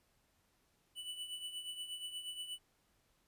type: tone with tremolo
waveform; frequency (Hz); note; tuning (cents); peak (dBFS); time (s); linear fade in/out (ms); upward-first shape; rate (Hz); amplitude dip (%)
square; 2972; F#7; +7; -40; 0.95-2.59; 50; triangle; 8.4; 70
effects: pink hiss -75 dBFS RMS until 3.27 s + resampled to 32000 Hz